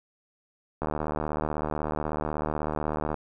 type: click train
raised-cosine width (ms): 1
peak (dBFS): -15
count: 178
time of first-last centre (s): 0.82-3.143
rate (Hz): 76.2
effects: none